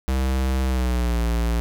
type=tone with pitch glide; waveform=square; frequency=65.41 to 57.94 Hz; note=C2 to A#1; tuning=0 to -10 cents; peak=-20 dBFS; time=0.08-1.6 s; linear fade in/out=0 ms; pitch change=-210 cents; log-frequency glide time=0.64-1.21 s; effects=none